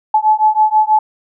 sine beating tone pair, 858 / 864.2 Hz, A5 / A5, -44 / -31 cents, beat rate 6.2 Hz, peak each -12 dBFS, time 0.14-0.99 s, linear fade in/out 5 ms, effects none

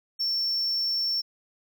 triangle tone, 5430 Hz, F8, 50 cents flat, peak -23 dBFS, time 0.19-1.22 s, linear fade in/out 20 ms, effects none

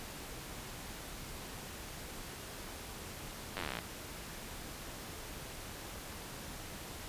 slowing click train, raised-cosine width 0.3 ms, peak -21 dBFS, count 17, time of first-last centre 3.57-3.788 s, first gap 10 ms, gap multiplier 1.04, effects pink hiss -46 dBFS RMS until 7.08 s + resampled to 32000 Hz

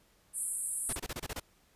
white band-pass noise, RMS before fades -36 dBFS, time 0.33-0.98 s, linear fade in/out 50 ms, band 8200 to 11000 Hz, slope 96 dB/octave
pink noise bursts, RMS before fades -38 dBFS, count 8, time 0.89-1.399 s, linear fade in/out 5 ms, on 40 ms, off 27 ms
effects pink hiss -67 dBFS RMS until 1.75 s + resampled to 32000 Hz

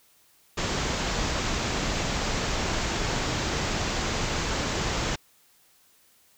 pink low-pass noise, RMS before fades -28 dBFS, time 0.57-5.16 s, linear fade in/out 10 ms, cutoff 7500 Hz, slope 96 dB/octave, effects white hiss -61 dBFS RMS until 6.37 s

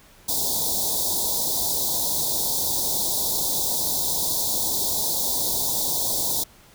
white band-stop noise, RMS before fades -24 dBFS, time 0.28-6.44 s, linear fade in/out 10 ms, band 1000 to 3500 Hz, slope 96 dB/octave, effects pink hiss -52 dBFS RMS until 6.74 s

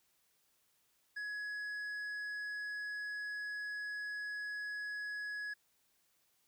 sine tone with tanh clipping, 1680 Hz, G#6, 19 cents sharp, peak -40 dBFS, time 1.16-5.54 s, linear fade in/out 10 ms, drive 6 dB, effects white hiss -75 dBFS RMS until 6.47 s

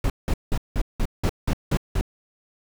brown noise bursts, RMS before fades -21 dBFS, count 9, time 0.04-2.011 s, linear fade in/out 2 ms, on 59 ms, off 180 ms, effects none

